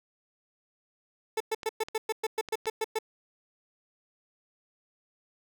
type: tone bursts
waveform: 30% pulse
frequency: 440 Hz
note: A4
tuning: in tune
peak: -24 dBFS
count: 12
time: 1.37-2.988 s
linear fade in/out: 5 ms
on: 34 ms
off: 110 ms
type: clicks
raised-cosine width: 0.2 ms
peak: -22 dBFS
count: 4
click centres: 1.632 / 1.885 / 2.487 / 2.657 s
effects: none